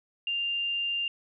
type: tone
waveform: sine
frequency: 2794 Hz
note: F7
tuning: in tune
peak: -27 dBFS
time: 0.27-1.08 s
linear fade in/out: 2 ms
effects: none